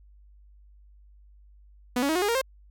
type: tone with pitch steps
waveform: sawtooth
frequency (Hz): 246.9 / 280.4 / 318.3 / 361.5 / 410.5 / 466.1 / 529.2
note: B3 / C#4 / D#4 / F#4 / G#4 / A#4 / C5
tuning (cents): 0 / +20 / +39 / -40 / -20 / 0 / +20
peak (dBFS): -19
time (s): 1.96-2.415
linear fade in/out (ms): 5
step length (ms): 65
effects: added 50 Hz sine -51 dBFS peak until 2.7 s